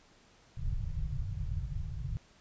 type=low-pass noise; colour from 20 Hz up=pink; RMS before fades=-35 dBFS; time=0.57-2.17 s; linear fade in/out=0 ms; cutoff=160 Hz; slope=96 dB/octave; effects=pink hiss -62 dBFS RMS until 2.4 s + resampled to 16000 Hz